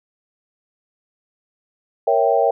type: chord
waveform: sine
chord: A# diminished seventh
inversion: none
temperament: equal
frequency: 466.2 / 554.4 / 659.3 / 784 Hz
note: A#4 / C#5 / E5 / G5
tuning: 0 / 0 / 0 / 0 cents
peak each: -19 dBFS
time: 2.07-2.51 s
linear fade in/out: 5 ms
effects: none